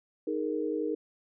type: chord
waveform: sine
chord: D# suspended fourth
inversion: none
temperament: equal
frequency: 311.1 / 415.3 / 466.2 Hz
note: D#4 / G#4 / A#4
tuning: 0 / 0 / 0 cents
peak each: -32 / -34 / -33 dBFS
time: 0.27-0.95 s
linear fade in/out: 5 ms
effects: none